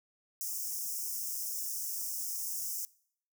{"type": "high-pass noise", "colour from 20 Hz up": "white", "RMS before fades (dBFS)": -37, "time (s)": [0.41, 2.85], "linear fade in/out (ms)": 0, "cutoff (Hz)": 5200, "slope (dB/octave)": 96, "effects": ["noise-tail reverb RT60 0.6 s tail -22 dB re dry"]}